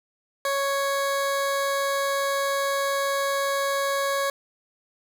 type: tone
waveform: 20% pulse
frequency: 554.4 Hz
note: C#5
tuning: in tune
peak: -18 dBFS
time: 0.45-4.3 s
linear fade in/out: 2 ms
effects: none